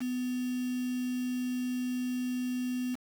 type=tone with quantisation; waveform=sine; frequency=250.3 Hz; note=B3; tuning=23 cents sharp; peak=-30 dBFS; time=0-2.96 s; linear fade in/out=20 ms; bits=7; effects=none